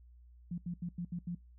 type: tone bursts at uneven times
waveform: sine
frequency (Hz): 174.61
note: F3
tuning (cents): 0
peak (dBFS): -35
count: 6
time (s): 0.51-0.58 / 0.66-0.74 / 0.82-0.89 / 0.98-1.05 / 1.12-1.19 / 1.27-1.35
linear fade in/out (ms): 5
effects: noise-tail reverb RT60 0.3 s tail -26 dB re dry + added 60 Hz sine -55 dBFS peak until 1.58 s